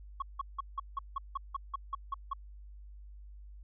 sine tone bursts, 1100 Hz, C#6, 14 cents flat, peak -30 dBFS, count 12, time 0.2-2.334 s, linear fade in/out 5 ms, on 22 ms, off 170 ms, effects tanh soft clip ceiling -28 dBFS + added 50 Hz sine -47 dBFS peak until 3.63 s

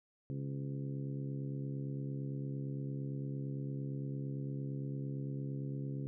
harmonic tone with a mistuned harmonic, 68.8 Hz, C#2, 12 cents flat, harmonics 2 / 3 / 4 / 5 / 6 / 7, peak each -38 / -48 / -45 / -51 / -52 / -56 dBFS, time 0.3-6.07 s, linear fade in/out 0 ms, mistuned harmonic 7, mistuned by +82 cents, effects none

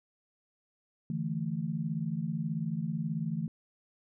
sine chord, D suspended second, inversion none, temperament just, 146.83 / 165.19 / 220.2 Hz, D3 / E3 / A3, 0 / +4 / +2 cents, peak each -37 / -33 / -36 dBFS, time 1.1-3.48 s, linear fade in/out 2 ms, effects none

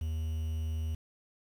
triangle tone with quantisation, 79.5 Hz, D#2, 38 cents sharp, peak -29 dBFS, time 0.01-0.95 s, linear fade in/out 5 ms, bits 9, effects none

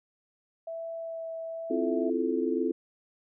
sine tone with vibrato, 658 Hz, E5, 3 cents flat, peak -34 dBFS, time 0.67-2.1 s, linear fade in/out 5 ms, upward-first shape sine, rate 1.1 Hz, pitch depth 9 cents each way
sine chord, F major seventh, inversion second, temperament just, 261.9 / 327.4 / 349.2 / 436.5 Hz, C4 / E4 / F4 / A4, +2 / -12 / 0 / -14 cents, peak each -31 dBFS, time 1.7-2.72 s, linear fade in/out 10 ms
effects none

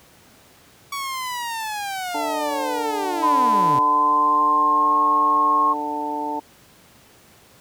sawtooth linear sweep, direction down, 1131 to 124.1 Hz, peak -22 dBFS, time 0.92-3.79 s, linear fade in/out 5 ms
harmonic tone, 148.2 Hz, D3, 16 cents sharp, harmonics 2 / 3 / 4 / 5 / 6, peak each -30 / -34 / -36 / -34 / -25 dBFS, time 2.14-6.4 s, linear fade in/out 10 ms
sine tone with pitch glide, 1009 to 1081.4 Hz, B5 to C#6, +37 to -43 cents, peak -15 dBFS, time 3.22-5.74 s, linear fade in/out 20 ms, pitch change +120 cents, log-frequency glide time 3.67-5 s
effects pink hiss -51 dBFS RMS until 7.6 s + high-pass 80 Hz 12 dB/octave

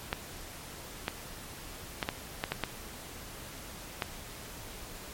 clicks, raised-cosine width 0.3 ms, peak -13 dBFS, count 8, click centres 0.129 / 1.081 / 2.028 / 2.089 / 2.439 / 2.52 / 2.637 / 4.022 s, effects pink hiss -45 dBFS RMS until 5.13 s + MP3 64 kbps

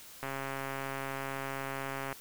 click train, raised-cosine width 0.5 ms, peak -22 dBFS, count 259, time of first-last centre 0.23-2.127 s, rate 136 Hz, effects white hiss -51 dBFS RMS until 2.2 s

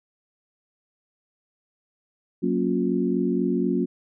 sine chord, Gb major seventh, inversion none, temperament equal with one note detuned, 185 / 233.1 / 277.2 / 357.4 Hz, Gb3 / Bb3 / Db4 / F4, 0 / 0 / 0 / +40 cents, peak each -26 dBFS, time 2.42-3.86 s, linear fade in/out 20 ms, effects none

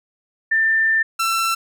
sine / sawtooth tone pair in turn, 1787 / 1342.4 Hz, A6 / E6, +26 / +31 cents, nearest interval perfect fourth, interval 495 cents, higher first, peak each -14 dBFS, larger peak neither, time 0.51-1.03 / 1.19-1.55 s, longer first, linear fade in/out 10 ms, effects none

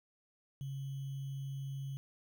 sine tone with sample-and-hold, 136.6 Hz, C#3, 25 cents flat, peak -38 dBFS, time 0.61-1.97 s, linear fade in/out 0 ms, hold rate 3150 Hz, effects none

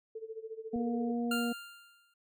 sine tone with tremolo, 443.9 Hz, A4, 15 cents sharp, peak -37 dBFS, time 0.15-1.12 s, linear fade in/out 5 ms, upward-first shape sine, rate 14 Hz, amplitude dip 85%
harmonic tone, 237.1 Hz, A#3, 30 cents sharp, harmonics 1 / 2 / 3, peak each -31 / -39 / -42 dBFS, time 0.73-1.53 s, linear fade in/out 10 ms
click, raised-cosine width 5 ms, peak -37 dBFS, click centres 0.761 s
25% pulse tone with exponential decay, 1396.9 Hz, F6, in tune, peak -27 dBFS, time 1.31-2.14 s, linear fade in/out 5 ms, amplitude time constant 180 ms
effects none

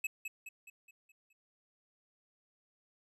square tone with echo, 2585 Hz, E7, 34 cents flat, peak -33 dBFS, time 0.04-0.07 s, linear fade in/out 5 ms, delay 210 ms, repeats 6, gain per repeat -6 dB, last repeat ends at 1.33 s, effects resampled to 32000 Hz

